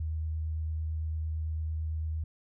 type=tone with vibrato; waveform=sine; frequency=78.9 Hz; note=D#2; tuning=25 cents sharp; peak=-30 dBFS; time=0-2.24 s; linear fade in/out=5 ms; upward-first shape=sine; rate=8.9 Hz; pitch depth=11 cents each way; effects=none